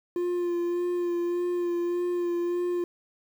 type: tone with vibrato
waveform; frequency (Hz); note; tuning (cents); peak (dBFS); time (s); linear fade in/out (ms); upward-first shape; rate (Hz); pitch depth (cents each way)
triangle; 350; F4; +4; -23; 0.16-2.84; 2; sine; 1.7; 20
effects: 9-bit